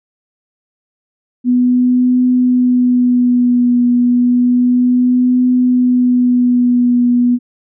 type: tone with vibrato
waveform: sine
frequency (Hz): 247.1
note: B3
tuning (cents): +1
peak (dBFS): -8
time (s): 1.44-7.39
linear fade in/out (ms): 50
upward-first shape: triangle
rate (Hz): 0.31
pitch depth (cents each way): 27
effects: none